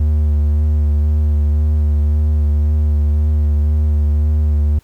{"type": "tone with vibrato", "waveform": "triangle", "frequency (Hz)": 74.8, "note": "D2", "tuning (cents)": 32, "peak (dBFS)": -9, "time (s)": [0, 4.79], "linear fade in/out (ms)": 5, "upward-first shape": "sine", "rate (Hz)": 1.9, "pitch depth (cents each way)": 24, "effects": ["pink hiss -54 dBFS RMS until 4.83 s"]}